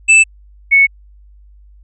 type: tone pair in turn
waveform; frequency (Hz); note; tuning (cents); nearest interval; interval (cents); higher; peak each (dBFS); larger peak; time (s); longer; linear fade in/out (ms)
square / sine; 2637 / 2210; E7 / C#7; 0 / -6; minor third; 306; first; -5; neither; 0.08-0.24 / 0.71-0.87; neither; 20
effects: added 50 Hz sine -40 dBFS peak until 1.83 s + resampled to 24000 Hz